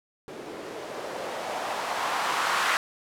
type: noise with low-pass filter sweep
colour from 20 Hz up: violet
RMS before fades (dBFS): -30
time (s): 0.28-2.77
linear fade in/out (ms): 0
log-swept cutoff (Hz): 360 to 1300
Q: 1.7
effects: none